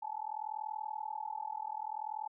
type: tone with amplitude modulation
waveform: sine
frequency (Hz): 863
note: A5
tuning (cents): -34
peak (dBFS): -33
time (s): 0.02-2.28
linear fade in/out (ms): 10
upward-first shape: sine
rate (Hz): 40.6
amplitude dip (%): 100
effects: none